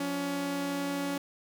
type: tone pair together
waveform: sawtooth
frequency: 177.1 / 281.3 Hz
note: F3 / C#4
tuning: +24 / +26 cents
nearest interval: minor sixth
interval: 802 cents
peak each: -35 / -27 dBFS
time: 0-1.18 s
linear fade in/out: 5 ms
effects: none